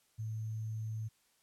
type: tone with sample-and-hold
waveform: sine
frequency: 110 Hz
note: A2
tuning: in tune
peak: -36 dBFS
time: 0.18-1.09 s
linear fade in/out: 20 ms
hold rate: 6300 Hz
effects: white hiss -72 dBFS RMS until 1.42 s + low-pass 12000 Hz 12 dB/octave